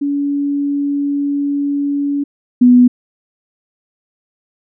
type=tone pair in turn; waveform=sine; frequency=284.4 / 246.9 Hz; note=C#4 / B3; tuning=+45 / 0 cents; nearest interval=major second; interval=245 cents; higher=first; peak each=-14 / -4 dBFS; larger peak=second; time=0.01-2.24 / 2.61-2.88 s; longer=first; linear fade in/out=10 ms; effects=none